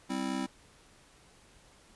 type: chord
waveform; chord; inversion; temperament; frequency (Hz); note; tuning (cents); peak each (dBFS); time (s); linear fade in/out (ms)
square; C major; second; just; 196.22 / 261.6 / 327; G3 / C4 / E4; +2 / 0 / -14; -38 / -35 / -39; 0.09-0.47; 20
effects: pink hiss -60 dBFS RMS until 1.95 s + resampled to 24000 Hz